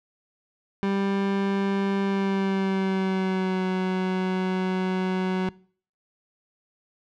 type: tone with pitch glide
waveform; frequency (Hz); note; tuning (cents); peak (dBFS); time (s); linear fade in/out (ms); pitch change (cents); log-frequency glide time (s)
30% pulse; 196.9 to 186.17; G3 to F#3; +8 to +11; -20; 0.83-5.49; 0; -97; 2.03-3.64
effects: noise-tail reverb RT60 0.5 s tail -23 dB re dry + low-pass 3000 Hz 12 dB/octave